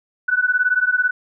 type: beating tone pair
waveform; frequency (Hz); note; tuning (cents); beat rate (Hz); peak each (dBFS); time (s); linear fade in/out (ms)
sine; 1480 / 1498; F#6 / F#6; 0 / +21; 18; -18; 0.28-1.11; 10
effects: none